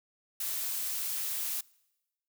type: noise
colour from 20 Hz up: blue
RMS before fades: -34 dBFS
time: 0.4-1.61 s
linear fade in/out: 5 ms
effects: noise-tail reverb RT60 1.0 s tail -25 dB re dry